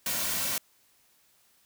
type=noise with comb filter; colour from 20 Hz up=white; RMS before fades=-30 dBFS; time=0.06-0.58 s; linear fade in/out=2 ms; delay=2.4 ms; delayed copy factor=-0.5; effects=white hiss -65 dBFS RMS until 1.65 s